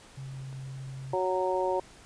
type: tone with pitch glide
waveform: sine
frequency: 134.1 to 133.25 Hz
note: C3 to C3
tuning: +43 to +32 cents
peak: -37 dBFS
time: 0.17-1.15 s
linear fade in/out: 10 ms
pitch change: -11 cents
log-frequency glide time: 0.3-0.4 s
type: click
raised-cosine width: 1 ms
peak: -38 dBFS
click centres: 0.528 s
type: harmonic tone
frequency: 185 Hz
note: F#3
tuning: in tune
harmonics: 2 / 3 / 4 / 5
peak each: -30 / -30 / -35 / -31 dBFS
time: 1.13-1.8 s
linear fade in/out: 5 ms
effects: pink hiss -53 dBFS RMS until 2.05 s + resampled to 22050 Hz